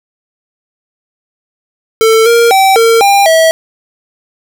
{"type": "tone with pitch steps", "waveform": "square", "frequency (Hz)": [445.9, 467.1, 772, 456.8, 799, 648], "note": ["A4", "A#4", "G5", "A#4", "G5", "E5"], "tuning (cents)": [23, 3, -27, -35, 33, -30], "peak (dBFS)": -5, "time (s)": [2.01, 3.51], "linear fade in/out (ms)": 0, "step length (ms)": 250, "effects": []}